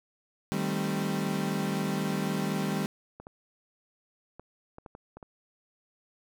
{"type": "chord", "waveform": "35% pulse", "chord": "A half-diminished seventh", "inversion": "second", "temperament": "equal", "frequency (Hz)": [155.56, 196, 220, 261.6], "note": ["Eb3", "G3", "A3", "C4"], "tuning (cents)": [0, 0, 0, 0], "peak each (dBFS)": [-32, -29, -35, -35], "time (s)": [0.52, 2.86], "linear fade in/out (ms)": 0}
{"type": "clicks", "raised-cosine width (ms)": 1, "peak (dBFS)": -30, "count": 8, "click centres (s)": [3.2, 3.269, 4.396, 4.784, 4.862, 4.951, 5.17, 5.228]}
{"effects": []}